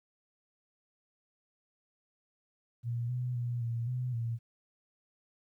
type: tone with pitch steps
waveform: sine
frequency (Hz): 118.6 / 124.5 / 120.6 / 116.7 / 125.5 / 116.1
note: A#2 / B2 / B2 / A#2 / B2 / A#2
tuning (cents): +30 / +14 / -41 / +2 / +28 / -7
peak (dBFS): -31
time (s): 2.83-4.39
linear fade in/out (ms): 50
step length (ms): 260
effects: 12-bit